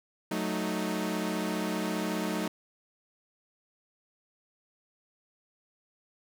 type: chord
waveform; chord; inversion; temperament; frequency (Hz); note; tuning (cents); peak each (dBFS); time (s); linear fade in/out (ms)
sawtooth; D# diminished; first; equal; 185 / 220 / 311.1; F#3 / A3 / D#4; 0 / 0 / 0; -30; 0.31-2.48; 5
effects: none